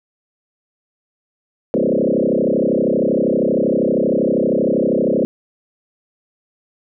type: tone with frequency modulation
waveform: sine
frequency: 379.1 Hz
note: F#4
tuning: 42 cents sharp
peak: -13 dBFS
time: 1.74-5.25 s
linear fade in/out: 0 ms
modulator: 32.7 Hz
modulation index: 5.7
effects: none